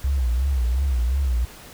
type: tone with vibrato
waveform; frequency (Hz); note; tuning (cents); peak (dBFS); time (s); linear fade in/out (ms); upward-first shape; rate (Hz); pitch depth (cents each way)
sine; 64; C2; -38; -18; 0.04-1.45; 5; sine; 2.8; 150
effects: pink hiss -43 dBFS RMS until 1.73 s